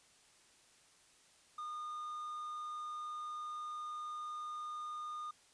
triangle tone, 1221 Hz, D#6, 33 cents flat, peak -39 dBFS, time 1.58-5.31 s, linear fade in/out 5 ms, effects white hiss -66 dBFS RMS until 5.53 s + resampled to 22050 Hz

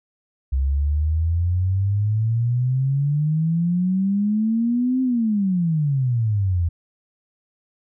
sine exponential two-way sweep, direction up then down, 65.41 to 261.6 to 82.2 Hz, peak -17 dBFS, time 0.52-6.69 s, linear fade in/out 10 ms, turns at 5.02 s, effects none

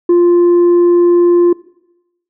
sine tone with tanh clipping, 348.8 Hz, F4, 2 cents flat, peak -6 dBFS, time 0.09-1.53 s, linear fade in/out 5 ms, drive 2 dB, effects noise-tail reverb RT60 0.9 s tail -21 dB re dry

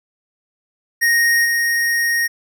square tone with level steps, 1864.7 Hz, A#6, in tune, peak -13 / -16 dBFS, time 1.01-2.28 s, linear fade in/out 20 ms, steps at 1.44 s, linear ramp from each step 20 ms, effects none

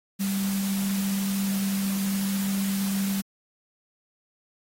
sine tone in noise, 195.9 Hz, G3, 1 cent flat, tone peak -24 dBFS, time 0.19-3.22 s, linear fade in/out 20 ms, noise white, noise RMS -35 dBFS, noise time 0.19-3.22 s, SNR +8 dB, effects AAC 48 kbps

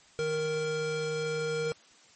square tone pair together, 155.58 / 466.2 Hz, D#3 / A#4, 0 / 0 cents, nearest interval octave + perfect fifth, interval 1900 cents, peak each -38 / -30 dBFS, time 0.19-1.72 s, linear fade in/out 0 ms, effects white hiss -58 dBFS RMS until 2.15 s + MP3 32 kbps

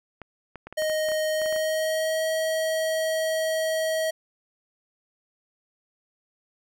clicks, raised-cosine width 0.5 ms, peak -24 dBFS, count 12, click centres 0.217 / 0.557 / 0.67 / 0.726 / 0.821 / 0.898 / 1.087 / 1.118 / 1.417 / 1.46 / 1.526 / 1.562 s
square tone with pitch glide, 622.3 to 638 Hz, D#5 to D#5, 0 to +43 cents, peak -24 dBFS, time 0.77-4.11 s, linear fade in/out 10 ms, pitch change +43 cents, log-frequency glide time 1.31-2.26 s
effects none

